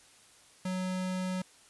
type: tone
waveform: square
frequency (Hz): 185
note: F#3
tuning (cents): 0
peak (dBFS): -32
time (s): 0.65-1.42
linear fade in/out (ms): 5
effects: white hiss -59 dBFS RMS until 1.69 s + resampled to 24000 Hz